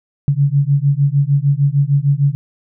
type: beating tone pair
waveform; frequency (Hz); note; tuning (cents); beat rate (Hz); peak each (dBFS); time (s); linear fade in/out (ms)
sine; 138.2 / 144.8; C#3 / D3; -5 / -24; 6.6; -14; 0.28-2.35; 0
effects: none